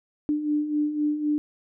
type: beating tone pair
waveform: sine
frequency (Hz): 295.2 / 299.1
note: D4 / D4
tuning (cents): +9 / +32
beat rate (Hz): 3.9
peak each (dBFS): -30 / -23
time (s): 0.29-1.38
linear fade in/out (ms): 0
effects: none